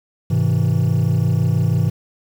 triangle chord, Ab augmented, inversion none, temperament just, 103.83 / 129.78 / 162.23 Hz, Ab2 / C3 / E3, 0 / -14 / -27 cents, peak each -16 dBFS, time 0.3-1.9 s, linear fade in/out 10 ms, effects tanh soft clip ceiling -6 dBFS + 7-bit

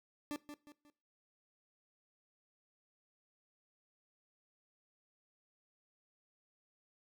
40% pulse tone with echo, 293.7 Hz, D4, in tune, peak -37 dBFS, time 0.31-0.36 s, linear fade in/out 0 ms, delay 180 ms, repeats 3, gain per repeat -8 dB, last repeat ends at 0.9 s, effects noise-tail reverb RT60 0.3 s tail -19 dB re dry

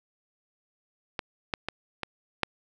clicks, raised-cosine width 0.3 ms, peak -14 / -11 / -14 / -15 / -7 dBFS, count 5, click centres 1.192 / 1.538 / 1.686 / 2.033 / 2.433 s, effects none

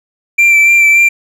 triangle tone with vibrato, 2349 Hz, D7, in tune, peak -3 dBFS, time 0.38-1.09 s, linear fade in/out 10 ms, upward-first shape sine, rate 3.5 Hz, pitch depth 20 cents each way, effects none

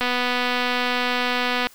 click train, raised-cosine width 0.3 ms, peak -7 dBFS, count 411, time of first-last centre 0.01-1.67 s, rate 247 Hz, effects white hiss -50 dBFS RMS until 1.74 s

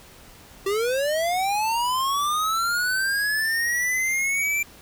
square linear sweep, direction up, 381 to 2360 Hz, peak -22 dBFS, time 0.66-4.63 s, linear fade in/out 5 ms, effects pink hiss -48 dBFS RMS until 4.81 s

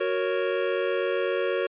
square chord, F# major, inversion none, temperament equal, 370 / 466.2 / 554.4 Hz, F#4 / A#4 / C#5, 0 / 0 / 0 cents, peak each -29 / -29 / -29 dBFS, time 0-1.67 s, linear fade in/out 10 ms, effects resampled to 8000 Hz

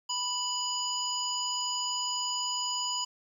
harmonic tone, 987.8 Hz, B5, in tune, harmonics 1 / 3 / 5 / 7, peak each -35 / -35 / -35 / -35 dBFS, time 0.09-3.05 s, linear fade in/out 10 ms, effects 10-bit

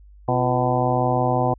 harmonic tone with a mistuned harmonic, 125.6 Hz, B2, 30 cents sharp, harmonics 1 / 2 / 3 / 4 / 5 / 6 / 7 / 8, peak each -23 / -27 / -28 / -26 / -26 / -23 / -28 / -29 dBFS, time 0.28-1.54 s, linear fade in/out 5 ms, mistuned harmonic 3, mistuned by -120 cents, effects added 50 Hz sine -44 dBFS peak until 1.58 s

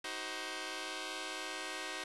5% pulse chord, C diminished, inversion first, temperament just, 314 / 376.7 / 523.3 Hz, Eb4 / Gb4 / C5, +16 / +31 / 0 cents, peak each -33 dBFS, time 0.04-2.04 s, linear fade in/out 5 ms, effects resampled to 24000 Hz + 9-bit

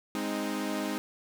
sawtooth chord, Ab major, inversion none, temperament equal with one note detuned, 206.6 / 261.6 / 311.1 Hz, Ab3 / C4 / Eb4, -9 / 0 / 0 cents, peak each -31 / -32 / -30 dBFS, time 0.15-0.98 s, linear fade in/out 0 ms, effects none

